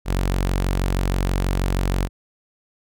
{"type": "tone", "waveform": "sawtooth", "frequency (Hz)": 46.25, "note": "F#1", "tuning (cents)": 0, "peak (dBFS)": -15, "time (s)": [0.05, 2.09], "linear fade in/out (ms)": 50, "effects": []}